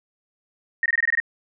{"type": "tone bursts", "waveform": "sine", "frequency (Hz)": 1859, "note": "A#6", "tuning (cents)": -5, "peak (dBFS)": -17, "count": 8, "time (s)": [0.83, 1.201], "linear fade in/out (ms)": 2, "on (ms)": 28, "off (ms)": 21, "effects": []}